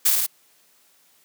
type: noise with echo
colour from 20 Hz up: blue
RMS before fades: -17 dBFS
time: 0.05-0.11 s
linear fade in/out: 10 ms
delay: 52 ms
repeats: 3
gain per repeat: -2 dB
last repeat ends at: 0.266 s
effects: white hiss -59 dBFS RMS until 1.24 s + high-pass 150 Hz 12 dB/octave

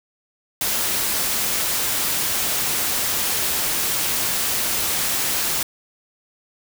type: noise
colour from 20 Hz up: white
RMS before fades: -22 dBFS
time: 0.61-5.63 s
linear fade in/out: 2 ms
effects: none

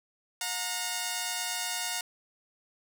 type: tone pair together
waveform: 5% pulse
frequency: 720 / 927 Hz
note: F#5 / A#5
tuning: -47 / -10 cents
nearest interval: major third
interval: 437 cents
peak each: -22 dBFS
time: 0.41-2.01 s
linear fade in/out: 2 ms
effects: none

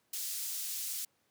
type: high-pass noise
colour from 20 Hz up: pink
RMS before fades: -38 dBFS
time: 0.13-1.05 s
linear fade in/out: 5 ms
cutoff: 6000 Hz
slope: 12 dB/octave
effects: pink hiss -74 dBFS RMS until 1.3 s + high-pass 150 Hz 12 dB/octave

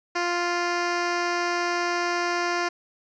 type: tone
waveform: 10% pulse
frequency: 349.2 Hz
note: F4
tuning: in tune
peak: -15 dBFS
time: 0.15-2.69 s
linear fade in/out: 10 ms
effects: resampled to 16000 Hz + 9-bit

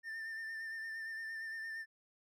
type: tone with vibrato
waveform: triangle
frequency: 1795 Hz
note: A6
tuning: 34 cents sharp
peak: -39 dBFS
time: 0.03-1.86 s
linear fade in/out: 50 ms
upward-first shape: sine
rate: 8.7 Hz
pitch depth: 29 cents each way
effects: none

